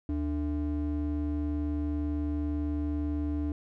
triangle ring-modulated tone, 185 Hz, F#3, in tune, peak -23 dBFS, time 0.09-3.52 s, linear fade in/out 2 ms, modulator 109 Hz, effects none

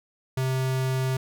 square tone, 130.81 Hz, C3, in tune, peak -24 dBFS, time 0.37-1.17 s, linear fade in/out 5 ms, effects none

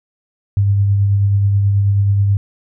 sine tone with tremolo, 100 Hz, G2, 35 cents sharp, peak -9 dBFS, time 0.57-2.37 s, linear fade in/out 0 ms, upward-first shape triangle, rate 9.3 Hz, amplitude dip 30%, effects none

